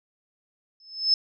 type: tone with exponential growth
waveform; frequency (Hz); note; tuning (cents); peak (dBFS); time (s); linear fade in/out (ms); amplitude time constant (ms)
sine; 5230; E8; -15; -14; 0.8-1.14; 2; 72
effects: none